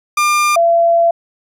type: tone pair in turn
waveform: 30% pulse / sine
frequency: 1200 / 677.4 Hz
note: D6 / E5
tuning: +37 / +47 cents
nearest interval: minor seventh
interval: 990 cents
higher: first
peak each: -8 dBFS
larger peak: neither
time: 0.17-0.56 / 0.56-1.11 s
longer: second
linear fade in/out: 5 ms
effects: resampled to 32000 Hz